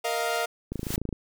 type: chord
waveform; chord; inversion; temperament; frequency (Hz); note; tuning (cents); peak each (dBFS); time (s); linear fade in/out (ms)
sawtooth; Bb suspended fourth; none; equal with one note detuned; 466.2 / 626.6 / 698.5; Bb4 / Eb5 / F5; 0 / +12 / 0; -27 / -28 / -25; 0.04-0.46; 10
type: noise with exponential growth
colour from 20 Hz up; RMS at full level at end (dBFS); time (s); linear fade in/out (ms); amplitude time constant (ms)
white; -28; 0.72-0.96; 2; 51
type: click train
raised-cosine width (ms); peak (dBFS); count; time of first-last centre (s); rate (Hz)
3; -18; 12; 0.72-1.127; 27
effects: none